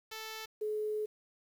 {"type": "tone pair in turn", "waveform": ["5% pulse", "sine"], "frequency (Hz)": [440, 426.2], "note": ["A4", "G#4"], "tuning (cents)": [0, 45], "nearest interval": "minor second", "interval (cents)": 55, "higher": "first", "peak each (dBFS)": [-30, -32], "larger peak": "first", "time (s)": [[0.11, 0.46], [0.61, 1.06]], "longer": "second", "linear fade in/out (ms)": 10, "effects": ["10-bit"]}